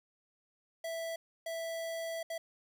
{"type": "tone bursts at uneven times", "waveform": "square", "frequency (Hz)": 659.3, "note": "E5", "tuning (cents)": 0, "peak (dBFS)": -37, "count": 3, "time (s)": [[0.84, 1.16], [1.46, 2.23], [2.3, 2.38]], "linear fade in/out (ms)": 5, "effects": ["11-bit"]}